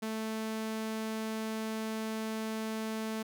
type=tone; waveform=sawtooth; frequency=220 Hz; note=A3; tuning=in tune; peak=-30 dBFS; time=0.02-3.23 s; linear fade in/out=10 ms; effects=none